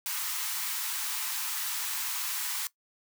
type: high-pass noise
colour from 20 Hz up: white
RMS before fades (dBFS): -33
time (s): 0.06-2.67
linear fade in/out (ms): 0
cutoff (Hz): 830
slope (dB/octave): 96
effects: noise-tail reverb RT60 0.1 s tail -18 dB re dry